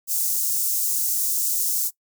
white high-pass noise, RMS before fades -23 dBFS, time 0.07-1.91 s, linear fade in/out 50 ms, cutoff 6100 Hz, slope 24 dB/octave, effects noise-tail reverb RT60 0.1 s tail -21 dB re dry

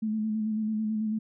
sine tone with vibrato, 216.6 Hz, A3, 27 cents flat, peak -26 dBFS, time 0.02-1.19 s, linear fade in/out 10 ms, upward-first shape square, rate 9.1 Hz, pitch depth 25 cents each way, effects none

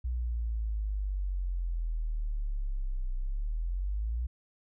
sine exponential two-way sweep, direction down then up, 61.74 to 30.87 to 61.74 Hz, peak -29 dBFS, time 0.04-4.27 s, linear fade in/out 10 ms, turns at 3.15 s, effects none

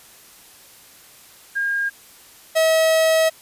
sine / 45% pulse tone pair in turn, 1618 / 642.1 Hz, G#6 / E5, -46 / -46 cents, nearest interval octave + major third, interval 1600 cents, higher first, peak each -19 / -14 dBFS, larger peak second, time 1.55-1.9 / 2.55-3.3 s, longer second, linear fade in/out 20 ms, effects white hiss -47 dBFS RMS until 3.41 s + resampled to 32000 Hz

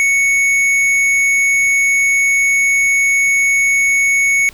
sine tone with hard clipping, 2218 Hz, C#7, in tune, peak -12 dBFS, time 0-4.49 s, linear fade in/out 0 ms, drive 9 dB, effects pink hiss -42 dBFS RMS until 4.53 s

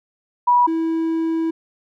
sine / triangle tone pair in turn, 974 / 326 Hz, B5 / E4, -24 / -19 cents, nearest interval octave + perfect fifth, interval 1895 cents, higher first, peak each -11 / -16 dBFS, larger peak first, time 0.47-0.67 / 0.67-1.51 s, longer second, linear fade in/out 10 ms, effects none

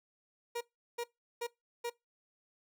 30% pulse tone bursts, 474.4 Hz, A#4, 30 cents sharp, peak -32 dBFS, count 4, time 0.55-1.9 s, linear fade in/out 10 ms, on 60 ms, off 370 ms, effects noise-tail reverb RT60 0.2 s tail -22 dB re dry

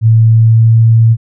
sine tone with pitch glide, 112.4 to 113.64 Hz, A2 to A#2, +37 to -44 cents, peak -3 dBFS, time 0.01-1.17 s, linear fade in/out 50 ms, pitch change +19 cents, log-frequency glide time 0.29-0.81 s, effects none

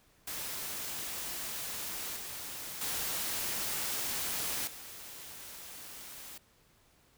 white noise with level steps, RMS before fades -39 / -42 / -35 / -47 dBFS, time 0.27-6.38 s, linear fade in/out 5 ms, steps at 2.16 / 2.81 / 4.67 s, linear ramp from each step 5 ms, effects pink hiss -66 dBFS RMS until 7.17 s

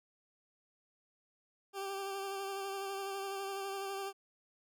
20% pulse tone with vibrato, 392 Hz, G4, in tune, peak -33 dBFS, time 1.73-4.13 s, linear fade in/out 50 ms, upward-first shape sine, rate 12 Hz, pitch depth 23 cents each way, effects none

